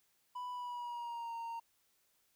triangle tone with pitch glide, 990 to 923.7 Hz, B5 to A#5, +4 to -16 cents, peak -38 dBFS, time 0.35-1.6 s, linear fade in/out 10 ms, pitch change -120 cents, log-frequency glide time 0.52-1.34 s, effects white hiss -75 dBFS RMS until 2.35 s

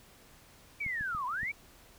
sine linear two-way sweep, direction down then up, 2349 to 960 to 2349 Hz, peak -32 dBFS, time 0.8-1.52 s, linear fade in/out 10 ms, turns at 1.26 s
clicks, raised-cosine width 5 ms, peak -32 dBFS, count 4, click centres 0.864 / 1.01 / 1.149 / 1.432 s
effects pink hiss -58 dBFS RMS until 1.98 s

